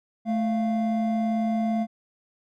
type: tone pair together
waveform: triangle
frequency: 218.7 / 694 Hz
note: A3 / F5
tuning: -10 / -11 cents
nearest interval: octave + minor sixth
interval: 1999 cents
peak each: -21 / -27 dBFS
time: 0.25-1.87 s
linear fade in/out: 50 ms
effects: none